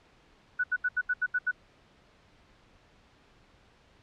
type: tone bursts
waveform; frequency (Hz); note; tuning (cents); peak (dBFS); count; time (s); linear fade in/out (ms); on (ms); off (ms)
sine; 1480; F#6; 0; -24; 8; 0.59-1.514; 10; 49; 76
effects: pink hiss -61 dBFS RMS until 4.02 s + low-pass 4000 Hz 12 dB/octave